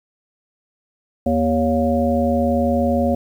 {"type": "harmonic tone with a mistuned harmonic", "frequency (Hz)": 79.6, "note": "D#2", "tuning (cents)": 40, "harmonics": [1, 3, 5, 7, 9], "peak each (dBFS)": [-24, -18, -29, -20, -24], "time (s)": [1.26, 3.15], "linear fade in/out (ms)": 5, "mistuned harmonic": 9, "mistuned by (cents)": -30, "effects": ["8-bit"]}